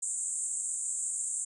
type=band-pass noise; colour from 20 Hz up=pink; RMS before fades=-34 dBFS; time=0.02-1.45 s; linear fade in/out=10 ms; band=7200 to 8900 Hz; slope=96 dB/octave; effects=none